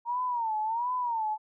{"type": "tone with vibrato", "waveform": "sine", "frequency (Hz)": 928, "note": "A#5", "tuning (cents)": -8, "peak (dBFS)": -27, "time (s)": [0.05, 1.38], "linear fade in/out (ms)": 50, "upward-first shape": "sine", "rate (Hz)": 1.4, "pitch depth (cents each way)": 140, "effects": []}